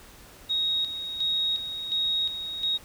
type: tone with tremolo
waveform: sine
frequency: 3766 Hz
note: A#7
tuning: 17 cents sharp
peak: -23 dBFS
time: 0.49-2.78 s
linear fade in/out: 20 ms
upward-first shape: square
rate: 1.4 Hz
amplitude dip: 60%
effects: pink hiss -50 dBFS RMS until 2.84 s